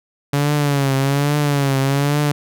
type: tone with vibrato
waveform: sawtooth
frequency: 141.2 Hz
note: C#3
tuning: 32 cents sharp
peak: -11 dBFS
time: 0.33-2.32 s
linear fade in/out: 5 ms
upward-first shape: triangle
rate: 1.2 Hz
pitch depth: 90 cents each way
effects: none